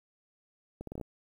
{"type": "accelerating click train", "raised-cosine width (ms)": 2, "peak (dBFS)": -27, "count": 7, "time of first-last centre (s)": [0.81, 1.013], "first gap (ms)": 63, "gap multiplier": 0.74, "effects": ["10-bit"]}